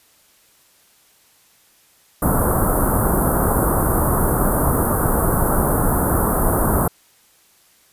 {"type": "band-stop noise", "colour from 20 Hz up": "pink", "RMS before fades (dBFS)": -17, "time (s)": [2.22, 6.88], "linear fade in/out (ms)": 5, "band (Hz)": [1400, 9800], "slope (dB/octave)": 48, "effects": ["white hiss -55 dBFS RMS until 7.92 s", "resampled to 32000 Hz"]}